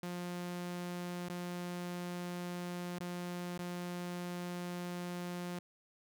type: tone with dropouts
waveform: sawtooth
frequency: 176.7 Hz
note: F3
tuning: 21 cents sharp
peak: -35 dBFS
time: 0.03-5.59 s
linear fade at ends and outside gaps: 2 ms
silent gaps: 1.285-1.298 / 2.987-3.004 / 3.577-3.591 s
effects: none